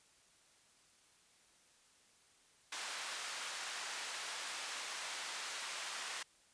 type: band-pass noise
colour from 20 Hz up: pink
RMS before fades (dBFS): -44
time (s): 2.72-6.23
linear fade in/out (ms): 5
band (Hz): 1100 to 8800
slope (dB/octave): 12
effects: white hiss -68 dBFS RMS until 6.53 s + resampled to 22050 Hz